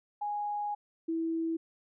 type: tone pair in turn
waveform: sine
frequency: 828 / 327.5 Hz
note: G#5 / E4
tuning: -5 / -11 cents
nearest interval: octave + major third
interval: 1606 cents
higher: first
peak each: -31 / -29 dBFS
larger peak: second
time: 0.21-0.75 / 1.08-1.57 s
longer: first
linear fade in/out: 10 ms
effects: none